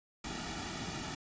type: noise with comb filter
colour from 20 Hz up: pink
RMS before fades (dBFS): -40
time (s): 0.24-1.15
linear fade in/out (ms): 5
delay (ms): 1.9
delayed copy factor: -0.8
effects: resampled to 16000 Hz